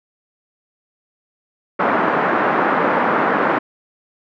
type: band-pass noise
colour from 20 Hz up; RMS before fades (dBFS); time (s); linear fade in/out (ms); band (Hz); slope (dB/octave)
white; -17; 1.79-3.59; 10; 180 to 1500; 24
effects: none